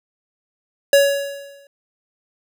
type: tone with exponential decay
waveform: square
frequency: 561 Hz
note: C#5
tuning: 21 cents sharp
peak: -8 dBFS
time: 0.93-1.67 s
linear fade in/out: 2 ms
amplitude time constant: 160 ms
effects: none